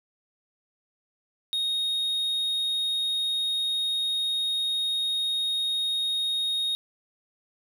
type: tone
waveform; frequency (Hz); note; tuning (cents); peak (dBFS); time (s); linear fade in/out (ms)
triangle; 3729; A#7; 0; -23; 1.53-6.75; 0
effects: none